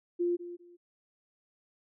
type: tone with echo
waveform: sine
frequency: 349.2 Hz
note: F4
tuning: in tune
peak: -26 dBFS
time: 0.19-0.37 s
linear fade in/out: 20 ms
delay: 200 ms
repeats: 2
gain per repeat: -13 dB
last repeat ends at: 0.77 s
effects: none